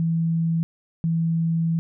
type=tone pair in turn; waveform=sine; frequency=164.81 / 164.81 Hz; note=E3 / E3; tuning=0 / 0 cents; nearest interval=unison; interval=0 cents; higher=neither; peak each=-19 dBFS; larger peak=neither; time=0-0.63 / 1.04-1.79 s; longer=second; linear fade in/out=0 ms; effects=none